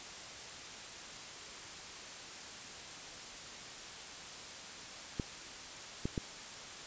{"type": "clicks", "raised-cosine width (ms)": 3, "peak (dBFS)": -21, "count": 3, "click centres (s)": [5.198, 6.055, 6.178], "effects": ["white hiss -47 dBFS RMS until 6.86 s", "resampled to 16000 Hz"]}